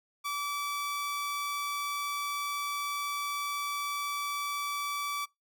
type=tone; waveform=sawtooth; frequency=1154 Hz; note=D6; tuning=31 cents flat; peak=-28 dBFS; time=0.24-5.26 s; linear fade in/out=20 ms; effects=noise-tail reverb RT60 0.2 s tail -25 dB re dry